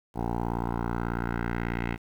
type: tone with low-pass filter sweep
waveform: 10% pulse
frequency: 58.27 Hz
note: A#1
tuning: in tune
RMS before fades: -30 dBFS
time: 0.14-1.98 s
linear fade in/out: 50 ms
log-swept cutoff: 760 to 2300 Hz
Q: 2.5
effects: 9-bit